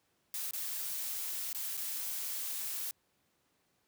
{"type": "noise with dropouts", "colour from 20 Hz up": "blue", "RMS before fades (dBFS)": -38, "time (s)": [0.34, 2.91], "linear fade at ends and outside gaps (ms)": 1, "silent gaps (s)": [[0.51, 0.534], [1.53, 1.547], [1.77, 1.775]], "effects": ["pink hiss -75 dBFS RMS until 3.87 s", "high-pass 100 Hz 12 dB/octave"]}